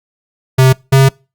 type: tone pair in turn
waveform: square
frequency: 130.81 / 134.8 Hz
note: C3 / C#3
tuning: 0 / -48 cents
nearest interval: minor second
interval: 52 cents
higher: second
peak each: -5 dBFS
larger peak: neither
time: 0.58-0.73 / 0.92-1.09 s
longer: second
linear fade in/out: 10 ms
effects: noise-tail reverb RT60 0.3 s tail -26 dB re dry + Opus 48 kbps